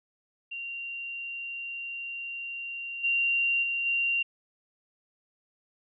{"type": "tone with level steps", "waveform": "sine", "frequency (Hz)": 2766, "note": "F7", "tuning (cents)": -17, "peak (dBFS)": [-34, -23, -27, -24], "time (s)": [0.51, 4.23], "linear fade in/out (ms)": 10, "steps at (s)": [3.03, 3.62, 3.85], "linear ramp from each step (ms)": 20, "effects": []}